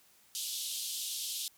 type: band-pass noise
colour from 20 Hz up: pink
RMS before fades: -38 dBFS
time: 0.35-1.48 s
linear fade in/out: 0 ms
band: 3100 to 14000 Hz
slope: 48 dB/octave
effects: white hiss -64 dBFS RMS until 1.57 s